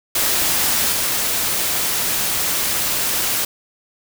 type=noise with level steps; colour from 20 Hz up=white; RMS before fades=-18 / -20 dBFS; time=0.15-3.45 s; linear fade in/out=5 ms; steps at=0.92 s; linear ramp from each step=2 ms; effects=none